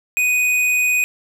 triangle tone with tanh clipping, 2489 Hz, D#7, in tune, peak -16 dBFS, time 0.17-1.04 s, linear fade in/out 0 ms, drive 18 dB, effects none

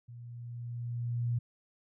sine tone with level ramp, 119.4 Hz, A#2, 42 cents sharp, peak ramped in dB -45 to -27 dBFS, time 0.08-1.39 s, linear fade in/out 10 ms, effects none

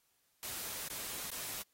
white noise with dropouts, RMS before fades -42 dBFS, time 0.43-1.62 s, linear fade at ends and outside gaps 0 ms, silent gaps 0.88-0.901 / 1.301-1.316 s, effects white hiss -75 dBFS RMS until 1.73 s + AAC 48 kbps

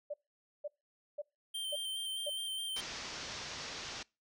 sine tone bursts, 587.3 Hz, D5, in tune, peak -36 dBFS, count 5, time 0.1-2.3 s, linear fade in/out 10 ms, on 40 ms, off 500 ms
square tone with vibrato, 3136 Hz, G7, in tune, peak -37 dBFS, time 1.54-2.81 s, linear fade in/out 10 ms, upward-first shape square, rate 4.8 Hz, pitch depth 17 cents each way
white low-pass noise, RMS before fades -44 dBFS, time 2.76-4.03 s, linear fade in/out 5 ms, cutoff 6300 Hz, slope 48 dB/octave
effects noise-tail reverb RT60 0.3 s tail -26 dB re dry

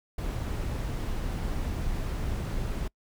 brown noise, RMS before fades -31 dBFS, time 0.18-2.88 s, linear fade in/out 5 ms, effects noise-tail reverb RT60 0.1 s tail -26 dB re dry

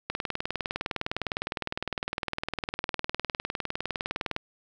click train, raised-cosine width 0.3 ms, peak -13 dBFS, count 85, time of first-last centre 0.1-4.364 s, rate 19.7 Hz, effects none

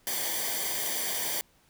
white noise with comb filter, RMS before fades -31 dBFS, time 0.07-1.41 s, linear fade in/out 0 ms, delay 0.75 ms, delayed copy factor -0.75, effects pink hiss -64 dBFS RMS until 1.69 s

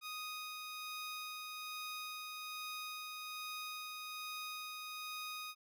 15% pulse tone with tremolo, 1244.5 Hz, D#6, in tune, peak -36 dBFS, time 0.01-5.55 s, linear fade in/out 50 ms, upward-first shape sine, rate 1.2 Hz, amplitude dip 25%, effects none

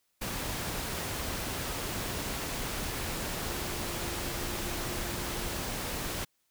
sine tone in noise, 349.2 Hz, F4, in tune, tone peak -44 dBFS, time 3.48-5.63 s, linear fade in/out 10 ms, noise pink, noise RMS -35 dBFS, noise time 0.21-6.25 s, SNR -12 dB, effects white hiss -75 dBFS RMS until 6.5 s

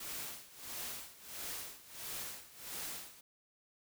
white noise with tremolo, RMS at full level -42 dBFS, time 0-3.21 s, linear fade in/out 5 ms, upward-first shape sine, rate 1.5 Hz, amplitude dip 85%, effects none

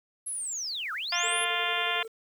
sine linear two-way sweep, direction down then up, 11140 to 1203 to 11140 Hz, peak -31 dBFS, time 0.26-1.45 s, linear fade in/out 10 ms, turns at 0.93 s
harmonic tone, 349.2 Hz, F4, in tune, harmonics 2 / 3 / 4 / 5 / 6 / 7 / 8 / 9 / 10, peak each -35 / -35 / -35 / -35 / -35 / -35 / -35 / -35 / -35 dBFS, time 1.12-2.03 s, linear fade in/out 5 ms
triangle tone with tremolo, 448.3 Hz, A4, 32 cents sharp, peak -35 dBFS, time 1.23-2.08 s, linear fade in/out 10 ms, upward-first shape square, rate 11 Hz, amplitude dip 50%
effects 9-bit

